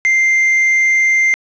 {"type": "tone", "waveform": "triangle", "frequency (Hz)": 2093, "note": "C7", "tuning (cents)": 0, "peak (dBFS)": -8, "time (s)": [0.05, 1.34], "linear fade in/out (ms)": 0, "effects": ["resampled to 16000 Hz", "7-bit"]}